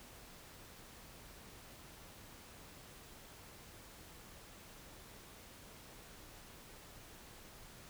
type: silence
effects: pink hiss -56 dBFS RMS until 7.89 s